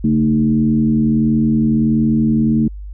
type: tone with frequency modulation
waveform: sine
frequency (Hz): 223.6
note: A3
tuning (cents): +28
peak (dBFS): -11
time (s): 0.04-2.68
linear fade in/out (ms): 5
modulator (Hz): 81.5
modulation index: 0.83
effects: added 50 Hz sine -27 dBFS peak until 2.93 s